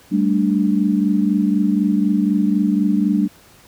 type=chord; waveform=sine; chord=G suspended second; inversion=none; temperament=equal; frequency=196 / 220 / 293.7 Hz; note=G3 / A3 / D4; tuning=0 / 0 / 0 cents; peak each=-17 / -19 / -19 dBFS; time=0.11-3.28 s; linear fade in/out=20 ms; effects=pink hiss -48 dBFS RMS until 3.67 s + high-pass 60 Hz 12 dB/octave